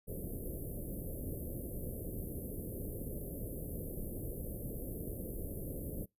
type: band-stop noise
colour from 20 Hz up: pink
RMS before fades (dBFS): -41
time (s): 0.07-6.06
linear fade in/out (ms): 20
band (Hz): 560 to 11000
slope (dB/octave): 48
effects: noise-tail reverb RT60 0.2 s tail -26 dB re dry + resampled to 32000 Hz

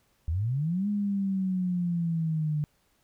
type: linear two-way sweep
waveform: sine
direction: up then down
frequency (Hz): 73.42 to 207.7 to 148.1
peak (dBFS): -25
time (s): 0.28-2.64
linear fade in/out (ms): 0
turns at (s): 0.88
effects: pink hiss -69 dBFS RMS until 3.03 s

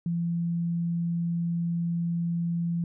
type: tone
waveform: sine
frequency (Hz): 170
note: F3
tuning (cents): -46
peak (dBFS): -25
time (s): 0.06-2.84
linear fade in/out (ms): 2
effects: none

